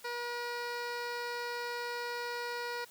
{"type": "tone with low-pass filter", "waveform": "15% pulse", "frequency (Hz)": 480, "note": "B4", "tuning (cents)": -49, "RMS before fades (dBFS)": -38, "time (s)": [0.04, 2.85], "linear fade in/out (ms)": 10, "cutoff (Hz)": 4600, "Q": 1.4, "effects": ["white hiss -57 dBFS RMS until 2.9 s", "high-pass 80 Hz 12 dB/octave"]}